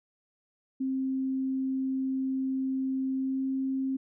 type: tone with pitch glide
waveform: sine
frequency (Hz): 264.4 to 266.1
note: C4 to C4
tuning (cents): +18 to +29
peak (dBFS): -27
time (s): 0.8-3.97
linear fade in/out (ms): 10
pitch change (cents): +11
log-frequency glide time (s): 3.15-3.44
effects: none